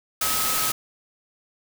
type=tone in noise; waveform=sine; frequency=1278 Hz; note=D#6; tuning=46 cents sharp; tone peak=-30 dBFS; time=0.21-0.72 s; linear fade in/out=5 ms; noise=white; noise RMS=-24 dBFS; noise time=0.21-0.72 s; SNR=-9 dB; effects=none